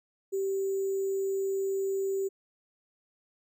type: tone with sample-and-hold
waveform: sine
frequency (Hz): 388.2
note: G4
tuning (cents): -17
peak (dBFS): -27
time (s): 0.32-2.29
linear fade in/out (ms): 20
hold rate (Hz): 7350
effects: none